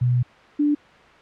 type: tone pair in turn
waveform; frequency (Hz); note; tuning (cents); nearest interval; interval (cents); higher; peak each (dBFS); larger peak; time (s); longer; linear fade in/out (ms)
sine; 123.47 / 293.7; B2 / D4; 0 / 0; octave + minor third; 1500; second; -16 / -16; neither; 0.01-0.23 / 0.59-0.75; first; 10
effects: white hiss -48 dBFS RMS until 1.21 s + low-pass 2000 Hz 12 dB/octave

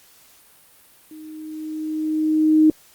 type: tone with level ramp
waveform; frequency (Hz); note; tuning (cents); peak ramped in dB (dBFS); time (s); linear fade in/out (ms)
sine; 311.1; D#4; 0; -37 to -9; 1.11-2.7; 2
effects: white hiss -52 dBFS RMS until 2.94 s + Opus 48 kbps

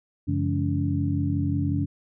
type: tone cluster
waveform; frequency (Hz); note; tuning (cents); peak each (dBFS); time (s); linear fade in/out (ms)
sine; 93.4 / 138.9 / 169.9 / 210.6 / 284.4; F#2 / C#3 / F3 / G#3 / C#4; +17 / +4 / -47 / +24 / +45; -26 / -28 / -33 / -34 / -27; 0.27-1.86; 20
effects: none

